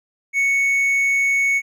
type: tone with hard clipping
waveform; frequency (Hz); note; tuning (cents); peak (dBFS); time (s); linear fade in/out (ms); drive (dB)
triangle; 2217; C#7; 0; -16; 0.33-1.62; 50; 6
effects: none